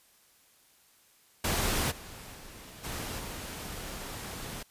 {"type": "noise with level steps", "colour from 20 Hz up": "pink", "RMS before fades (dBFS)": [-29, -46, -48, -37, -40], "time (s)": [1.44, 4.63], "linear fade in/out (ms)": 5, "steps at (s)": [1.9, 2.34, 2.83, 3.18], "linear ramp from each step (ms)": 20, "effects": ["white hiss -63 dBFS RMS until 4.7 s", "resampled to 32000 Hz"]}